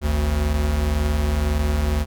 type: tone pair together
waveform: square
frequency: 52.32 / 74.2 Hz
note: G#1 / D2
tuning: +14 / +18 cents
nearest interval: tritone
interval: 604 cents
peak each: -25 / -20 dBFS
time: 0.01-2.06 s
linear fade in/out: 50 ms
effects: none